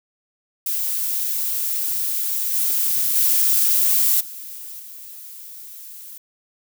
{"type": "noise with level steps", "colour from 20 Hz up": "violet", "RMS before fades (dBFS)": [-23, -20, -17, -35, -38], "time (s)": [0.66, 6.18], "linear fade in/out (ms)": 5, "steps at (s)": [2.53, 3.15, 4.2, 4.79], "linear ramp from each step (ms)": 10, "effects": []}